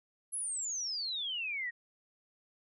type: exponential sweep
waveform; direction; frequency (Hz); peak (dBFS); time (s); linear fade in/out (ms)
sine; down; 11000 to 1855; -34; 0.32-1.71; 20
effects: none